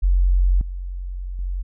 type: tone with level steps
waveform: sine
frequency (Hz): 45.31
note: F#1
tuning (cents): -36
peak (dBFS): -13 / -26 / -22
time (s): 0.02-1.63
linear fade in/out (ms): 20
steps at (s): 0.61 / 1.39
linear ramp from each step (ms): 2
effects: none